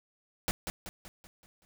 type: noise with echo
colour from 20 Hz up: pink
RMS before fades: -30 dBFS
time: 0.48-0.51 s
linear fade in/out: 0 ms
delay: 190 ms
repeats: 6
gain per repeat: -6 dB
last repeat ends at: 1.65 s
effects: none